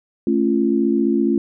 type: chord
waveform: sine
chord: A augmented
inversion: none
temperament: just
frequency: 220 / 275 / 343.8 Hz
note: A3 / C#4 / E#4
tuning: 0 / -14 / -27 cents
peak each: -19 dBFS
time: 0.27-1.38 s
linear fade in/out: 2 ms
effects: none